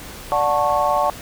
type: chord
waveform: sine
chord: D major seventh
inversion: none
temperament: just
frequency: 587.3 / 734.2 / 881 / 1101.2 Hz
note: D5 / F#5 / A5 / C#6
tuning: 0 / -14 / +2 / -12 cents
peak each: -21 dBFS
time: 0.32-1.1 s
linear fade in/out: 0 ms
effects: pink hiss -36 dBFS RMS until 1.21 s